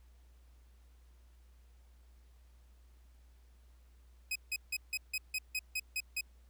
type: tone bursts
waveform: sawtooth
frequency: 2523 Hz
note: D#7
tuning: 23 cents sharp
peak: -30 dBFS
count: 10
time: 4.31-6.21 s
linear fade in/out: 5 ms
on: 46 ms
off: 160 ms
effects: added 60 Hz sine -58 dBFS peak until 6.49 s + pink hiss -73 dBFS RMS until 6.49 s

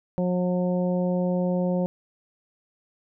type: harmonic tone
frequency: 180 Hz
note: F#3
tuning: 47 cents flat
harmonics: 1 / 2 / 3 / 4 / 5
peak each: -23 / -32 / -27 / -38 / -40 dBFS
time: 0.18-1.86 s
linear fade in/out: 0 ms
effects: none

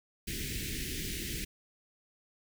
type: band-stop noise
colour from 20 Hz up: pink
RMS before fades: -37 dBFS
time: 0.27-1.45 s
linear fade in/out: 10 ms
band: 410 to 1800 Hz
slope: 48 dB/octave
effects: none

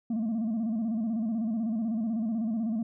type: tone with vibrato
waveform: sine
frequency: 223.3 Hz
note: A3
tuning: 26 cents sharp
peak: -24 dBFS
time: 0.1-2.83 s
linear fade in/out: 5 ms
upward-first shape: square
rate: 16 Hz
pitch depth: 80 cents each way
effects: tanh soft clip ceiling -26 dBFS

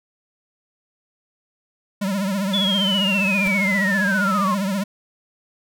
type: tone with vibrato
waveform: square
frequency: 195.8 Hz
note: G3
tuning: 2 cents flat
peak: -21 dBFS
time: 2.01-4.84 s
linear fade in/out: 10 ms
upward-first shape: triangle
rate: 15 Hz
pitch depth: 120 cents each way
type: linear sweep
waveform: sine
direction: down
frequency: 3470 to 1034 Hz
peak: -19 dBFS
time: 2.53-4.55 s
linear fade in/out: 10 ms
type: noise with exponential growth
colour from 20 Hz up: pink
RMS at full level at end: -29 dBFS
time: 3.38-3.48 s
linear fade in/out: 5 ms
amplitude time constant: 20 ms
effects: none

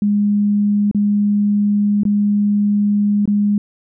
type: tone with dropouts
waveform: sine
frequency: 205.6 Hz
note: G#3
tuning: 17 cents flat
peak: -12 dBFS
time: 0.02-3.58 s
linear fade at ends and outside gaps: 2 ms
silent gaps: 0.913-0.947 / 2.034-2.052 / 3.256-3.276 s
effects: none

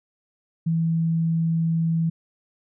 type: tone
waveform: sine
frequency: 164.2 Hz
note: E3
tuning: 6 cents flat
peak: -19 dBFS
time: 0.66-2.1 s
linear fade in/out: 10 ms
effects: none

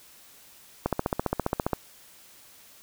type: click train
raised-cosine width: 1 ms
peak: -10 dBFS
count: 14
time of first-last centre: 0.86-1.732 s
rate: 14.9 Hz
effects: white hiss -53 dBFS RMS until 2.82 s

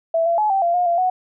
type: tone with pitch steps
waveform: sine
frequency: 660 / 678 / 850 / 777 / 687 / 714 / 687 / 738 Hz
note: E5 / E5 / G#5 / G5 / F5 / F5 / F5 / F#5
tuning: +2 / +49 / +40 / -16 / -29 / +38 / -29 / -5 cents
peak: -15 dBFS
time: 0.14-1.1 s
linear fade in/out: 5 ms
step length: 120 ms
effects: none

